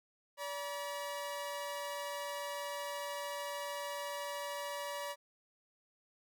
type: tone pair together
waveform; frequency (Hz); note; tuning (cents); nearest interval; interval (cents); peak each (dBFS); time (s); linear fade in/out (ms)
sawtooth; 575.1 / 963; D5 / B5; -36 / -44; major sixth; 892; -37 / -39; 0.37-5.16; 50
effects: none